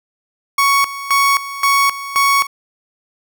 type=tone with tremolo; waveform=30% pulse; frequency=1113 Hz; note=C#6; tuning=7 cents sharp; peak=-8 dBFS; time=0.58-2.47 s; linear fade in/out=5 ms; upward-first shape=square; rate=1.9 Hz; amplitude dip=80%; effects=none